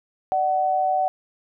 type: tone pair together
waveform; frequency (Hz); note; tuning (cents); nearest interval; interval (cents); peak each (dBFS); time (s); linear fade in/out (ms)
sine; 599 / 751; D5 / F#5; +34 / +26; major third; 392; -26 / -19; 0.32-1.08; 0
effects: none